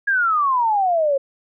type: exponential sweep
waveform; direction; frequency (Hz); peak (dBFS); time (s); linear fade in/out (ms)
sine; down; 1661.2 to 536; -15; 0.07-1.18; 10
effects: none